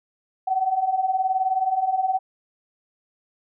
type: beating tone pair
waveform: sine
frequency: 742 / 761 Hz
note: F#5 / F#5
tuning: +5 / +48 cents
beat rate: 19 Hz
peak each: -25 / -21 dBFS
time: 0.47-2.19 s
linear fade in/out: 10 ms
effects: none